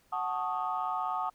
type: chord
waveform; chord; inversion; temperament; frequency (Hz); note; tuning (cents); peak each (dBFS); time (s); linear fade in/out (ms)
sine; D# half-diminished seventh; first; equal; 740 / 880 / 1108.7 / 1244.5; F#5 / A5 / C#6 / D#6; 0 / 0 / 0 / 0; -34 / -35 / -37 / -34; 0.12-1.3; 10
effects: tanh soft clip ceiling -21 dBFS + pink hiss -67 dBFS RMS until 1.34 s